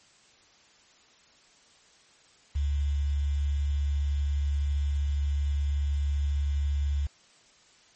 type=tone with quantisation; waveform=sine; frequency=71.5 Hz; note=D2; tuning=46 cents flat; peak=-24 dBFS; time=2.55-7.07 s; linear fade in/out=10 ms; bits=8; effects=white hiss -59 dBFS RMS until 7.95 s + MP3 32 kbps